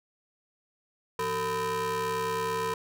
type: ring-modulated tone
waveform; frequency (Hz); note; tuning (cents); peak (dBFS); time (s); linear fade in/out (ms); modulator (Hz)
40% pulse; 277; C#4; -1; -24; 1.19-2.74; 2; 727
effects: none